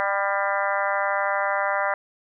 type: harmonic tone with a mistuned harmonic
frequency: 199.3 Hz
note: G3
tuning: 29 cents sharp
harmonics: 3 / 4 / 5 / 6 / 7 / 8 / 9 / 10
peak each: -27 / -28 / -29 / -30 / -30 / -31 / -32 / -32 dBFS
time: 0-1.94 s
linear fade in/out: 0 ms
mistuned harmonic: 4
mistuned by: -26 cents
effects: none